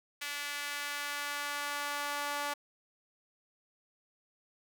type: tone with high-pass filter sweep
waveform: sawtooth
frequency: 289 Hz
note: D4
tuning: 28 cents flat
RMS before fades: -37 dBFS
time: 0.21-2.54 s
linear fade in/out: 10 ms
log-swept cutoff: 2000 to 900 Hz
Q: 1.3
effects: none